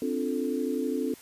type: chord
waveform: sine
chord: D minor seventh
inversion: third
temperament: equal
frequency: 261.6 / 293.7 / 349.2 / 440 Hz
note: C4 / D4 / F4 / A4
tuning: 0 / 0 / 0 / 0 cents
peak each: -30 / -32 / -35 / -32 dBFS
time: 0.02-1.14 s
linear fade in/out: 2 ms
effects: white hiss -51 dBFS RMS until 1.21 s + resampled to 32000 Hz